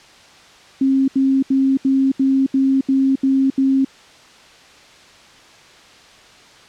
sine tone bursts, 268.4 Hz, C4, 44 cents sharp, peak -12 dBFS, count 9, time 0.81-3.848 s, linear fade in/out 5 ms, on 270 ms, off 76 ms, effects white hiss -45 dBFS RMS until 6.68 s + low-pass 5000 Hz 12 dB/octave

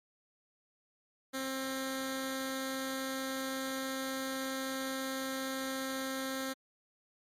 10% pulse tone with notch filter, 265.4 Hz, C4, 25 cents sharp, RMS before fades -37 dBFS, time 1.33-6.54 s, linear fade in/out 20 ms, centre 900 Hz, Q 1.3, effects MP3 64 kbps

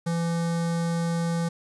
square tone with notch filter, 168.4 Hz, E3, 37 cents sharp, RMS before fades -26 dBFS, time 0.06-1.49 s, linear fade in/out 10 ms, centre 2700 Hz, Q 1.6, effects resampled to 24000 Hz + 9-bit

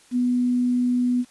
sine tone with quantisation, 246.9 Hz, B3, in tune, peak -18 dBFS, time 0.11-1.25 s, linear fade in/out 50 ms, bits 8, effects white hiss -54 dBFS RMS until 1.3 s + resampled to 24000 Hz

